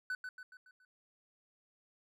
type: tone with echo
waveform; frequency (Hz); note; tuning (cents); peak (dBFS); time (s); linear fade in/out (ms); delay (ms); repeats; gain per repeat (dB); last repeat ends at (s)
triangle; 1500; F#6; +23; -33; 0.1-0.15; 2; 140; 5; -6; 0.85
effects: none